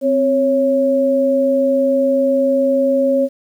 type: tone pair together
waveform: sine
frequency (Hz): 261.6 / 551.4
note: C4 / C#5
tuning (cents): 0 / -9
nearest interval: octave + minor second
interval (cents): 1291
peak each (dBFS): -17 / -13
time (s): 0.01-3.29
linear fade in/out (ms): 50
effects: 8-bit